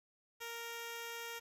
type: tone with notch filter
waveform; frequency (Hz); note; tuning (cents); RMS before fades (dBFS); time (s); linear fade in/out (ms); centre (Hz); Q
5% pulse; 465.3; A#4; -3; -45; 0.4-1.4; 20; 4400; 1.7
effects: resampled to 32000 Hz + 11-bit